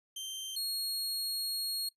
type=tone pair in turn; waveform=sawtooth; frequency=3136 / 4293 Hz; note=G7 / C8; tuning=0 / +44 cents; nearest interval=perfect fourth; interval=544 cents; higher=second; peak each=-35 / -30 dBFS; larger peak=second; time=0.16-0.56 / 0.56-1.89 s; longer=second; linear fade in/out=5 ms; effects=noise-tail reverb RT60 0.1 s tail -19 dB re dry + resampled to 32000 Hz